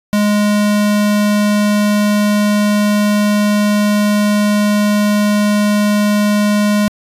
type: tone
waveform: square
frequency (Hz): 207.7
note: G#3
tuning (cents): 0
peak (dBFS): -11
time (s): 0.13-6.88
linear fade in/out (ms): 0
effects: resampled to 32000 Hz